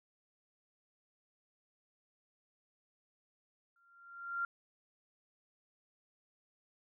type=tone with exponential growth; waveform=sine; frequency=1386 Hz; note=F6; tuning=14 cents flat; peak=-31 dBFS; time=3.76-4.45 s; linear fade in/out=2 ms; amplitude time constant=150 ms; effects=none